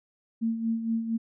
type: tone with tremolo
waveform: sine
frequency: 226.9 Hz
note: A#3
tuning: 47 cents flat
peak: -23 dBFS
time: 0.41-1.18 s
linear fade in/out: 20 ms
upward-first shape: sine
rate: 4.3 Hz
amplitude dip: 60%
effects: none